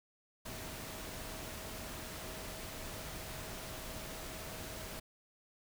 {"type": "tone in noise", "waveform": "sine", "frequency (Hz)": 638, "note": "D#5", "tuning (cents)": 43, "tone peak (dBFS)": -54, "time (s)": [0.45, 5], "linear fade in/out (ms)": 10, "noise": "pink", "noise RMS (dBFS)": -45, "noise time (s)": [0.45, 5], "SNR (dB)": -12, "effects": []}